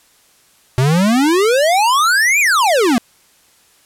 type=exponential two-way sweep; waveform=square; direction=up then down; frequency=123.47 to 2489 to 220.5 Hz; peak=-11 dBFS; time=0.78-2.98 s; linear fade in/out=0 ms; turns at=2.4 s; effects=white hiss -52 dBFS RMS until 3.85 s + low-pass 12000 Hz 12 dB/octave